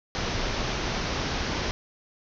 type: low-pass noise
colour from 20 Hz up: pink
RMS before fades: -29 dBFS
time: 0.15-1.71 s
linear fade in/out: 0 ms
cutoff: 6200 Hz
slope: 96 dB/octave
effects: none

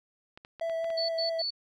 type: clicks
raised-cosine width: 0.3 ms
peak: -30 dBFS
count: 6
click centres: 0.375 / 0.449 / 0.597 / 0.697 / 0.844 / 0.903 s
type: tone with vibrato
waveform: triangle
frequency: 659.3 Hz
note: E5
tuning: in tune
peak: -27 dBFS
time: 0.61-1.42 s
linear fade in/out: 5 ms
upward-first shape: sine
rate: 4.9 Hz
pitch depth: 12 cents each way
type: tone bursts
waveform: sine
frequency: 4461 Hz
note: C#8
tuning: 10 cents sharp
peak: -29 dBFS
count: 3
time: 0.97-1.506 s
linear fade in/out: 10 ms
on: 120 ms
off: 88 ms
effects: none

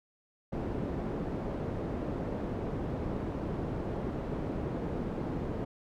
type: low-pass noise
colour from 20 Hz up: white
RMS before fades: -35 dBFS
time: 0.52-5.65 s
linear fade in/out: 10 ms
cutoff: 380 Hz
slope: 12 dB/octave
effects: none

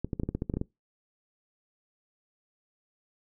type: clicks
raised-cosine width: 3 ms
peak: -17 dBFS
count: 11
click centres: 0.046 / 0.132 / 0.198 / 0.234 / 0.29 / 0.35 / 0.421 / 0.498 / 0.539 / 0.57 / 0.614 s
effects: noise-tail reverb RT60 0.2 s tail -23 dB re dry

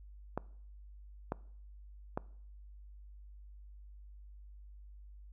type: clicks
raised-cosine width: 1 ms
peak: -20 dBFS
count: 3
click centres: 0.376 / 1.321 / 2.175 s
effects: noise-tail reverb RT60 0.6 s tail -22 dB re dry + added 50 Hz sine -50 dBFS peak until 5.32 s

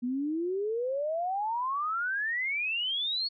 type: exponential sweep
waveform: sine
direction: up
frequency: 238.4 to 4436 Hz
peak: -28 dBFS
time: 0.02-3.29 s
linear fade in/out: 20 ms
effects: none

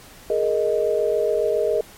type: chord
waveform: sine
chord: Ab suspended second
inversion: none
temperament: equal with one note detuned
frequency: 418.9 / 466.2 / 622.3 Hz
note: Ab4 / Bb4 / Eb5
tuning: +15 / 0 / 0 cents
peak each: -22 dBFS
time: 0.3-1.81 s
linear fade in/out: 2 ms
effects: pink hiss -45 dBFS RMS until 1.97 s + MP3 64 kbps

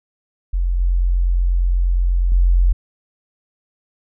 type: tone with level steps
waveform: sine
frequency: 44.2 Hz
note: F1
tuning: 22 cents sharp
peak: -15 / -13 / -10 dBFS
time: 0.53-2.73 s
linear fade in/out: 10 ms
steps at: 0.8 / 2.32 s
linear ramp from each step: 2 ms
effects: none

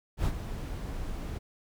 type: noise with ADSR envelope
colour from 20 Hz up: brown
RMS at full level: -26 dBFS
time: 0.17-1.39 s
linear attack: 82 ms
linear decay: 65 ms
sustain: -10 dB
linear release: 17 ms
effects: none

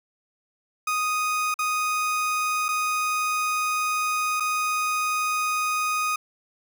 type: tone with dropouts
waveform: 30% pulse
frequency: 1244.5 Hz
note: D#6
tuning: in tune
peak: -20 dBFS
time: 0.87-6.16 s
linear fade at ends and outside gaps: 5 ms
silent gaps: 1.542-1.589 / 2.684-2.687 / 4.4-4.404 s
effects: none

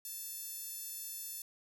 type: tone with high-pass filter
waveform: 10% pulse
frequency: 879 Hz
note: A5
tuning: 2 cents flat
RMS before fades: -44 dBFS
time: 0.05-1.42 s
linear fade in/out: 2 ms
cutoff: 9000 Hz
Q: 4.2
effects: none

